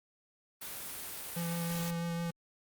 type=noise; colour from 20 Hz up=white; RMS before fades=-42 dBFS; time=0.61-1.91 s; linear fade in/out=10 ms
type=tone with vibrato; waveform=square; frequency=169.4 Hz; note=E3; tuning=48 cents sharp; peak=-34 dBFS; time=1.36-2.31 s; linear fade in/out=10 ms; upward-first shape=triangle; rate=6.1 Hz; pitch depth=14 cents each way
effects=Opus 32 kbps